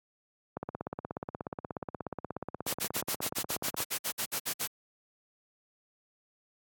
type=click train; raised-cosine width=1 ms; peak=-21 dBFS; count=55; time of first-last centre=0.57-3.804 s; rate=16.7 Hz
type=noise bursts; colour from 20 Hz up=white; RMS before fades=-32 dBFS; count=15; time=2.66-4.675 s; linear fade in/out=20 ms; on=83 ms; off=55 ms
effects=high-pass 100 Hz 12 dB/octave + AAC 64 kbps